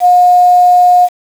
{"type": "tone with quantisation", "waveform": "sine", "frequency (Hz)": 717, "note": "F5", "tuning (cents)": 45, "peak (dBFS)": -3, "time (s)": [0, 1.09], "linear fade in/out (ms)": 50, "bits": 5, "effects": []}